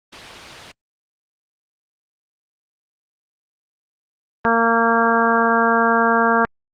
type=noise; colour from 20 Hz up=white; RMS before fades=-33 dBFS; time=0.12-0.72 s; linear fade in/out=10 ms
type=harmonic tone; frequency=230 Hz; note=A#3; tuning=23 cents flat; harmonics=1 / 2 / 3 / 4 / 5 / 6 / 7; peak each=-21 / -21 / -21 / -21 / -21 / -21 / -21 dBFS; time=4.45-6.45 s; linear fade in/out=0 ms
effects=low-pass 4000 Hz 12 dB/octave + Opus 24 kbps